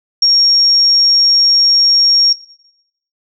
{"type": "tone", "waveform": "sine", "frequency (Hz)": 5560, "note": "F8", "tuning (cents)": -9, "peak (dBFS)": -6, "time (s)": [0.22, 2.33], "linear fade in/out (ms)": 5, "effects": ["noise-tail reverb RT60 0.8 s tail -17 dB re dry"]}